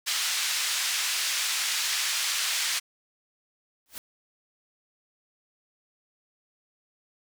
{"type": "band-pass noise", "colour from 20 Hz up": "white", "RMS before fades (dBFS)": -28, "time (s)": [0.06, 2.8], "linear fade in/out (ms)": 20, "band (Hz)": [1600, 6400], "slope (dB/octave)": 12}
{"type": "noise with exponential growth", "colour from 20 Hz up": "white", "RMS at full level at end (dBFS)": -34, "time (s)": [3.86, 3.98], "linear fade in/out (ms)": 0, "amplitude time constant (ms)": 24}
{"effects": []}